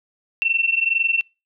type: tone pair together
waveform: sine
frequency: 2689 / 2711 Hz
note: E7 / E7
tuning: +34 / +48 cents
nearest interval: unison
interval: 14 cents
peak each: -20 dBFS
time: 0.42-1.21 s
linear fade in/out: 0 ms
effects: noise-tail reverb RT60 0.3 s tail -26 dB re dry